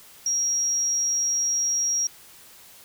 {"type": "tone", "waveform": "sine", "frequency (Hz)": 5650, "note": "F8", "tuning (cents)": 19, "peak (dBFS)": -21, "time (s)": [0.26, 2.07], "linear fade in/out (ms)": 2, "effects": ["white hiss -49 dBFS RMS until 2.84 s"]}